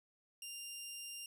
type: tone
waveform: 15% pulse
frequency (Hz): 2794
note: F7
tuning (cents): 0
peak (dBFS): -38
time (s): 0.42-1.26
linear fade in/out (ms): 2
effects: none